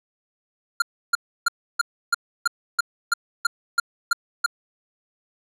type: tone bursts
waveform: square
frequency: 1396.9 Hz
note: F6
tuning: in tune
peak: -16 dBFS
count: 12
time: 0.8-4.462 s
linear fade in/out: 5 ms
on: 21 ms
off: 310 ms
effects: low-pass 11000 Hz 12 dB/octave